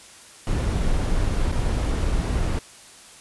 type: noise with dropouts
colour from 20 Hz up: brown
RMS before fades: -22 dBFS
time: 0.47-2.59 s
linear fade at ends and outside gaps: 2 ms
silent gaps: 1.517-1.524 s
effects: white hiss -46 dBFS RMS until 3.2 s + resampled to 24000 Hz